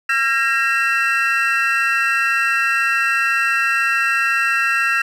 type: tone cluster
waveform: triangle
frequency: 1360 / 1626 / 1873 / 2691 Hz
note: F6 / G#6 / A#6 / E7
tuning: -46 / -37 / +8 / +35 cents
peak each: -19 dBFS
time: 0.09-5.02 s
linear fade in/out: 5 ms
effects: none